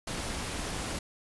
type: noise with amplitude modulation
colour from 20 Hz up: pink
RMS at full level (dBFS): -33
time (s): 0.07-0.99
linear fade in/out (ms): 5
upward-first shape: sine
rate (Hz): 264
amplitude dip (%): 45
effects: resampled to 24000 Hz